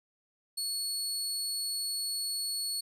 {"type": "tone", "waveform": "25% pulse", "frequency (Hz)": 4389, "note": "C#8", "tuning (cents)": -18, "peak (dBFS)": -27, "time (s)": [0.57, 2.81], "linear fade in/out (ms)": 10, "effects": []}